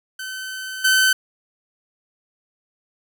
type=tone with level steps; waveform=sawtooth; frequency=1528 Hz; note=G6; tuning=45 cents flat; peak=-25 / -10 dBFS; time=0.19-1.13 s; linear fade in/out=5 ms; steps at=0.84 s; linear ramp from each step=10 ms; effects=none